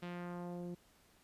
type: tone with low-pass filter sweep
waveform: sawtooth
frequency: 175.8 Hz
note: F3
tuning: 12 cents sharp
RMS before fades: -44 dBFS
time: 0.02-0.75 s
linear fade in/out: 10 ms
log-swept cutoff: 3400 to 350 Hz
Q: 1.3
effects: pink hiss -68 dBFS RMS until 1.23 s + resampled to 32000 Hz